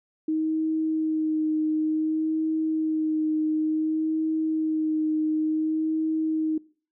sine tone with vibrato, 313.5 Hz, D#4, 13 cents sharp, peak -22 dBFS, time 0.28-6.58 s, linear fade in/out 5 ms, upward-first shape sine, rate 0.56 Hz, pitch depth 17 cents each way, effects noise-tail reverb RT60 0.4 s tail -21 dB re dry

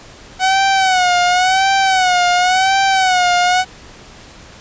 sawtooth tone with vibrato, 744 Hz, F#5, 9 cents sharp, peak -7 dBFS, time 0.39-3.65 s, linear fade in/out 50 ms, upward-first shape sine, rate 0.93 Hz, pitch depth 83 cents each way, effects pink hiss -39 dBFS RMS until 4.6 s + resampled to 16000 Hz

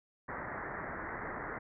white low-pass noise, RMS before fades -41 dBFS, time 0.28-1.59 s, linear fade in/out 10 ms, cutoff 2000 Hz, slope 96 dB/octave, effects none

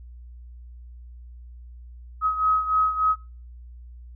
sine beating tone pair, 1270 / 1273.4 Hz, D#6 / D#6, +35 / +40 cents, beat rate 3.4 Hz, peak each -20 / -25 dBFS, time 2.21-3.16 s, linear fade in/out 50 ms, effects noise-tail reverb RT60 0.4 s tail -24 dB re dry + added 60 Hz sine -40 dBFS peak until 4.15 s

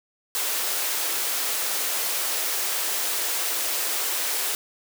white high-pass noise, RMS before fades -26 dBFS, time 0.35-4.55 s, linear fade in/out 0 ms, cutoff 340 Hz, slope 24 dB/octave, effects none

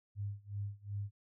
sine tone with tremolo, 101.5 Hz, G#2, 39 cents flat, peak -35 dBFS, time 0.15-1.11 s, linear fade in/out 50 ms, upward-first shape sine, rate 2.7 Hz, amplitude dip 95%, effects none

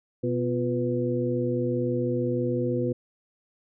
harmonic tone with a mistuned harmonic, 123.8 Hz, B2, 5 cents sharp, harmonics 1 / 2 / 3 / 4, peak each -29 / -29 / -29 / -29 dBFS, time 0.23-2.93 s, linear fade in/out 10 ms, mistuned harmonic 3, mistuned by -85 cents, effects none

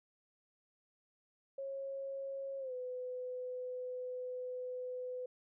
sine tone with pitch glide, 545 to 502.7 Hz, C#5 to B4, -29 to +31 cents, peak -39 dBFS, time 1.58-5.26 s, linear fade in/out 5 ms, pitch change -140 cents, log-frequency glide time 2.59-2.73 s, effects none

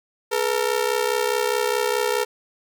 sawtooth ring-modulated tone, 455.5 Hz, A#4, 40 cents flat, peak -13 dBFS, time 0.31-2.25 s, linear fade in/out 20 ms, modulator 32.4 Hz, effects none

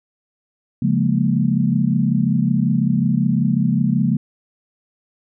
sine chord, Bb minor seventh, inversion first, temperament equal, 138.59 / 174.61 / 207.7 / 233.1 Hz, Db3 / F3 / Ab3 / Bb3, 0 / 0 / 0 / 0 cents, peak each -20 dBFS, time 0.82-4.17 s, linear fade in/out 5 ms, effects none

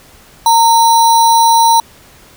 sine tone with sample-and-hold, 918 Hz, A#5, 27 cents flat, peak -5 dBFS, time 0.46-1.8 s, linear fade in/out 2 ms, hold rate 4900 Hz, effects pink hiss -42 dBFS RMS until 2.36 s

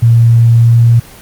sine tone with pitch glide, 116.4 to 117.21 Hz, A#2 to A#2, -2 to +10 cents, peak -3 dBFS, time 0.02-1 s, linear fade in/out 10 ms, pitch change +12 cents, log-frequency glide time 0.61-0.76 s, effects pink hiss -35 dBFS RMS until 1.21 s + Opus 24 kbps

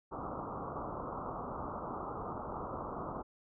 white low-pass noise, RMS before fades -41 dBFS, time 0.11-3.23 s, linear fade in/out 20 ms, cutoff 1300 Hz, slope 96 dB/octave, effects none

